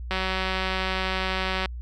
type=click train; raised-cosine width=0.3 ms; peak=-11 dBFS; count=292; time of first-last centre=0.11-1.658 s; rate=188 Hz; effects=added 60 Hz sine -32 dBFS peak until 1.81 s